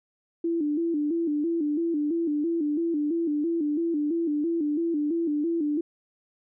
sine tone with vibrato, 315 Hz, D#4, 21 cents sharp, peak -23 dBFS, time 0.44-5.81 s, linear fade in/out 5 ms, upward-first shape square, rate 3 Hz, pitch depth 110 cents each way, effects none

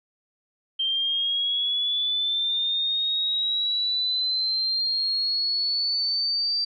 sine linear sweep, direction up, 3142 to 4677 Hz, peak -22 dBFS, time 0.79-6.65 s, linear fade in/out 10 ms, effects none

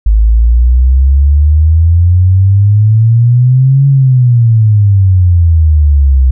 sine exponential two-way sweep, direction up then down, 51.91 to 139.6 to 63.7 Hz, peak -3 dBFS, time 0.06-6.31 s, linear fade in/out 5 ms, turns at 3.87 s, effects none

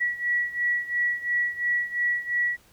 sine beating tone pair, 1934 / 1936.9 Hz, B6 / B6, -37 / -34 cents, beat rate 2.9 Hz, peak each -25 / -28 dBFS, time 0-2.57 s, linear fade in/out 20 ms, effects pink hiss -58 dBFS RMS until 2.72 s

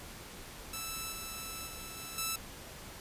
5% pulse tone with level steps, 1318.5 Hz, E6, in tune, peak -26 / -29 / -33 / -31 / -21 dBFS, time 0.73-2.36 s, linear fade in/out 5 ms, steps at 1.12 / 1.67 / 1.97 / 2.18 s, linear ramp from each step 2 ms, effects pink hiss -48 dBFS RMS until 3 s + resampled to 32000 Hz

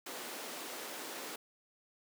pink high-pass noise, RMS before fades -44 dBFS, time 0.06-1.36 s, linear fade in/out 5 ms, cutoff 280 Hz, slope 24 dB/octave, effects none

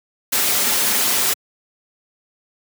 white noise with comb filter, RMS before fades -18 dBFS, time 0.32-1.34 s, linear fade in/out 10 ms, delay 6.2 ms, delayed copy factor -0.6, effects high-pass 150 Hz 12 dB/octave

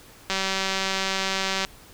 click train, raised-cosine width 0.2 ms, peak -8 dBFS, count 260, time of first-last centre 0.3-1.649 s, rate 192 Hz, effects pink hiss -49 dBFS RMS until 1.93 s

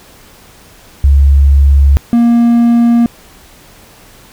sine / triangle tone pair in turn, 69.7 / 235.5 Hz, C#2 / A#3, +10 / +18 cents, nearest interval octave + major sixth, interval 2108 cents, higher second, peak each -3 dBFS, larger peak neither, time 1.04-1.97 / 2.13-3.06 s, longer neither, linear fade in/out 0 ms, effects pink hiss -40 dBFS RMS until 4.32 s

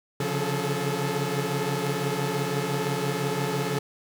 sawtooth tone cluster, 136.6 / 142.5 / 176.7 / 423.3 / 440.9 Hz, C#3 / C#3 / F3 / G#4 / A4, -25 / +48 / +21 / +33 / +4 cents, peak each -28 dBFS, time 0.2-3.79 s, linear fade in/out 5 ms, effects none

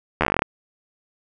slowing click train, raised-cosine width 0.5 ms, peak -3 dBFS, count 12, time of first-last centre 0.21-0.421 s, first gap 12 ms, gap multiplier 1.09, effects none

